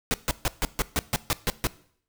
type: noise bursts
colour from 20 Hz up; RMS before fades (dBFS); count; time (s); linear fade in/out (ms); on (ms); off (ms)
pink; -24; 10; 0.11-1.67; 0; 30; 140
effects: noise-tail reverb RT60 0.6 s tail -19 dB re dry